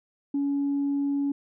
sine tone, 281.7 Hz, C#4, 28 cents sharp, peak -22 dBFS, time 0.34-1.32 s, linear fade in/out 5 ms, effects tanh soft clip ceiling -20 dBFS

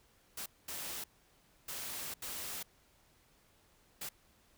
white noise bursts at uneven times, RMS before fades -42 dBFS, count 5, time 0.37-0.46 / 0.68-1.04 / 1.68-2.14 / 2.22-2.63 / 4.01-4.09 s, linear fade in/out 5 ms, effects pink hiss -68 dBFS RMS until 4.57 s

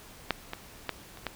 clicks, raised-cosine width 0.3 ms, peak -9 / -18 / -13 / -30 / -15 dBFS, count 5, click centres 0.307 / 0.534 / 0.893 / 1.173 / 1.267 s, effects pink hiss -50 dBFS RMS until 1.35 s

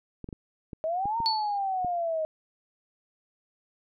clicks, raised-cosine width 3 ms, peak -25 dBFS, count 7, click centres 0.243 / 0.289 / 0.328 / 0.732 / 1.056 / 1.203 / 1.847 s
sine exponential two-way sweep, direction up then down, 622.3 to 931 to 622.3 Hz, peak -26 dBFS, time 0.84-2.25 s, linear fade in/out 0 ms, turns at 1.18 s
sine tone with exponential decay, 4435 Hz, C#8, in tune, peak -21 dBFS, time 1.26-1.58 s, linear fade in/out 0 ms, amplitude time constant 69 ms
effects none

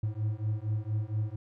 triangle beating tone pair, 105.2 / 109.5 Hz, G#2 / A2, +23 / -8 cents, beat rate 4.3 Hz, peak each -30 dBFS, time 0.03-1.36 s, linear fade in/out 5 ms, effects none

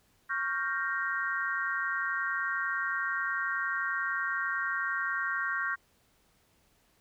sine chord, G half-diminished seventh, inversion second, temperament equal, 1108.7 / 1396.9 / 1568 / 1864.7 Hz, Db6 / F6 / G6 / Bb6, 0 / 0 / 0 / 0 cents, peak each -36 / -35 / -33 / -35 dBFS, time 0.29-5.76 s, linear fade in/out 20 ms, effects pink hiss -68 dBFS RMS until 7 s

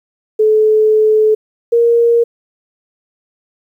sine tone pair in turn, 431.9 / 468.4 Hz, A4 / A#4, -32 / +8 cents, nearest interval minor second, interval 140 cents, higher second, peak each -7 dBFS, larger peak neither, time 0.39-1.35 / 1.72-2.24 s, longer first, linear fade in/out 10 ms, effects 8-bit

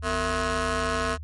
15% pulse ring-modulated tone, 204.7 Hz, G#3, 25 cents flat, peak -15 dBFS, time 0.02-1.18 s, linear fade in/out 50 ms, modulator 865 Hz, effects added 77 Hz sine -34 dBFS peak until 1.23 s + MP3 48 kbps

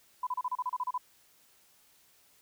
sine tone bursts, 1000 Hz, B5, 21 cents sharp, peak -29 dBFS, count 11, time 0.23-0.979 s, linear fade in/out 5 ms, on 39 ms, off 32 ms, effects white hiss -64 dBFS RMS until 2.41 s

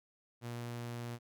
sawtooth tone, 119.2 Hz, A#2, 39 cents sharp, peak -36 dBFS, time 0.41-1.19 s, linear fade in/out 50 ms, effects none

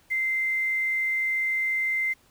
sine tone with quantisation, 2081 Hz, C7, 10 cents flat, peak -23 dBFS, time 0.1-2.14 s, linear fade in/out 20 ms, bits 8, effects pink hiss -61 dBFS RMS until 2.3 s

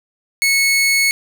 sawtooth tone, 2200 Hz, C#7, 14 cents flat, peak -9 dBFS, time 0.42-1.11 s, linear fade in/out 0 ms, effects none

